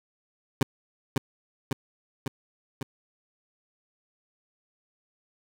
20% pulse tone with echo, 133.9 Hz, C3, 40 cents sharp, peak -14 dBFS, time 0.61-0.63 s, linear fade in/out 2 ms, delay 550 ms, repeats 4, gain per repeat -3 dB, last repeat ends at 2.83 s, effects none

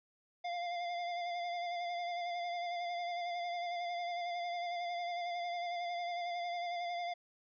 square tone with vibrato, 698.5 Hz, F5, in tune, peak -37 dBFS, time 0.44-7.14 s, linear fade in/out 10 ms, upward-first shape sine, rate 11 Hz, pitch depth 27 cents each way, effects resampled to 11025 Hz

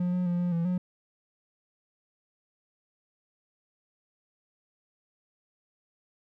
triangle tone with pitch steps, 178.2 / 180.5 / 175.1 / 176.8 / 168.2 / 180.8 Hz, F3 / F#3 / F3 / F3 / E3 / F#3, +35 / -43 / +5 / +22 / +35 / -40 cents, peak -23 dBFS, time 0-0.78 s, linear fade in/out 5 ms, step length 130 ms, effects none

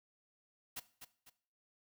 white noise with echo, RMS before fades -43 dBFS, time 0.76-0.8 s, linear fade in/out 10 ms, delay 250 ms, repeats 2, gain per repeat -8 dB, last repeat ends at 1.3 s, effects noise-tail reverb RT60 0.5 s tail -17 dB re dry

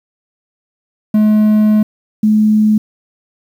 triangle / sine tone pair in turn, 213.3 / 214.2 Hz, G#3 / A3, +46 / -46 cents, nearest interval unison, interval 8 cents, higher second, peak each -5 / -7 dBFS, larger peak first, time 1.14-1.83 / 2.23-2.78 s, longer first, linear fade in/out 5 ms, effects 7-bit

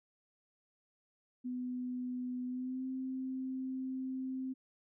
sine tone with pitch glide, 250 to 260.9 Hz, B3 to C4, +21 to -5 cents, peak -36 dBFS, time 1.44-4.54 s, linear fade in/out 20 ms, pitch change +74 cents, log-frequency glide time 2.46-2.86 s, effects none

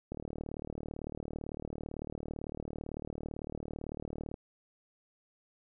click train, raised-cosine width 2 ms, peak -26 dBFS, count 161, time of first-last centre 0.12-4.342 s, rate 37.9 Hz, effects none

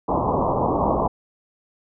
white low-pass noise, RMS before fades -21 dBFS, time 0.08-1.08 s, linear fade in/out 10 ms, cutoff 1100 Hz, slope 96 dB/octave, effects none

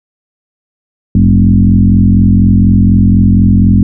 sine tone with frequency modulation, 146.83 Hz, D3, in tune, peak -3 dBFS, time 1.15-3.83 s, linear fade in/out 2 ms, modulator 44.1 Hz, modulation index 2.3, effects none

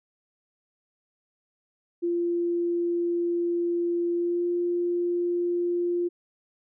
sine tone with pitch glide, 345 to 349.4 Hz, F4 to F4, -21 to +1 cents, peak -23 dBFS, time 2.02-6.09 s, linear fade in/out 20 ms, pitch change +22 cents, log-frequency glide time 4.13-4.47 s, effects none

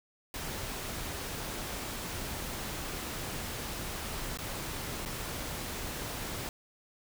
pink noise with dropouts, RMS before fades -38 dBFS, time 0.34-6.49 s, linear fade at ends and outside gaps 1 ms, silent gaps 4.373-4.387 / 5.052-5.059 s, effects none

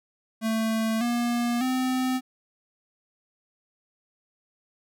square tone with pitch steps, 222.5 / 238.6 / 257 Hz, A3 / A#3 / C4, +20 / +41 / -31 cents, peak -24 dBFS, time 0.41-2.21 s, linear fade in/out 50 ms, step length 600 ms, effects none

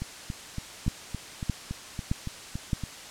two click trains, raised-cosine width 5 ms, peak -20 / -13 dBFS, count 11 / 4, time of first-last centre 0.02-2.837 / 0.88-2.732 s, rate 3.55 / 1.62 Hz, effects white hiss -43 dBFS RMS until 3.1 s + low-pass 8000 Hz 12 dB/octave

